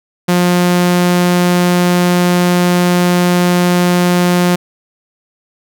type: tone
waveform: sawtooth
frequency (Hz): 177.4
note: F3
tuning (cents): +27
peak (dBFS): -5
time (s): 0.28-4.56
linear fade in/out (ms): 10
effects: none